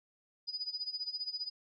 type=tone with tremolo; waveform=sine; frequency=4956 Hz; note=D#8; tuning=8 cents flat; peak=-33 dBFS; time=0.47-1.5 s; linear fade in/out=20 ms; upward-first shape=sine; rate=15 Hz; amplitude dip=85%; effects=none